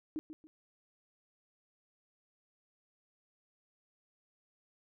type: tone with echo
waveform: sine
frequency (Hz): 310.8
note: D#4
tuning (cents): -2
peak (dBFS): -34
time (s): 0.16-0.19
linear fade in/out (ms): 0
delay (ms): 140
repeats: 2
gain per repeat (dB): -10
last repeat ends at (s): 0.47
effects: none